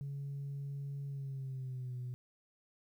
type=tone with pitch glide; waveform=sine; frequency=140.2 to 124.9 Hz; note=C#3 to B2; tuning=+20 to +20 cents; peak=-37 dBFS; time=0.01-2.14 s; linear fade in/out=0 ms; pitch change=-200 cents; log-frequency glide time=1.07-1.96 s; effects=tanh soft clip ceiling -36 dBFS + 12-bit